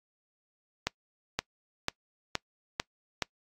accelerating click train, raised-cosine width 0.2 ms, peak -10 dBFS, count 6, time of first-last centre 0.87-3.223 s, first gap 520 ms, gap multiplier 0.95, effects noise-tail reverb RT60 0.1 s tail -24 dB re dry + AAC 64 kbps

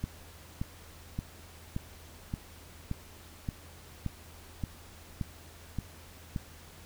click train, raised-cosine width 5 ms, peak -20 dBFS, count 12, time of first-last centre 0.04-6.362 s, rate 1.74 Hz, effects added 82 Hz sine -53 dBFS peak until 6.85 s + pink hiss -53 dBFS RMS until 6.85 s

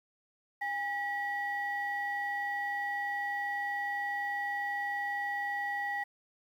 sine tone pair together, 812 / 1931.3 Hz, G#5 / B6, -39 / -39 cents, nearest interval octave + minor third, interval 1500 cents, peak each -34 / -33 dBFS, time 0.61-6.04 s, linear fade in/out 10 ms, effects tanh soft clip ceiling -26 dBFS + 10-bit

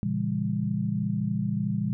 sine chord, A# diminished seventh, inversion none, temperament just, 116.54 / 139.85 / 167.82 / 201.4 Hz, A#2 / C#3 / E3 / G3, 0 / +16 / +31 / +47 cents, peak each -31 / -33 / -31 / -28 dBFS, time 0.03-1.93 s, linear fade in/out 0 ms, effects none

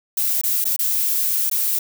violet noise with dropouts, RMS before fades -20 dBFS, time 0.17-1.79 s, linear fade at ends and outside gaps 5 ms, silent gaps 0.414-0.435 / 0.643-0.653 / 0.764-0.79 / 1.498-1.513 s, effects none

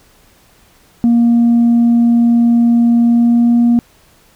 sine tone with pitch glide, 235.3 to 237.3 Hz, A#3 to A#3, +16 to +31 cents, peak -5 dBFS, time 1.04-3.79 s, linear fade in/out 0 ms, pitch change +15 cents, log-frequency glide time 3.03-3.6 s, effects tanh soft clip ceiling -5 dBFS + pink hiss -49 dBFS RMS until 4.35 s

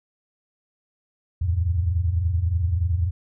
sine tone cluster, 75.3 / 85.8 / 109.2 Hz, D2 / F2 / A2, +44 / -30 / -13 cents, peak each -29 / -20 / -29 dBFS, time 1.41-3.11 s, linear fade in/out 10 ms, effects none

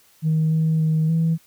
sine tone with pitch steps, 157.8 / 159.3 / 157.7 / 163.4 Hz, D#3 / D#3 / D#3 / E3, +25 / +41 / +24 / -15 cents, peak -15 dBFS, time 0.22-1.38 s, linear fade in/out 50 ms, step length 290 ms, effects tanh soft clip ceiling -13 dBFS + white hiss -56 dBFS RMS until 1.46 s

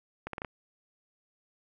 accelerating click train, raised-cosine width 0.5 ms, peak -21 dBFS, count 5, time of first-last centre 0.27-0.448 s, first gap 63 ms, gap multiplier 0.77, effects none

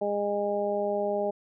harmonic tone, 204.3 Hz, G#3, 28 cents flat, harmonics 1 / 2 / 3 / 4, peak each -36 / -30 / -28 / -34 dBFS, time 0.01-1.31 s, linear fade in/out 10 ms, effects none

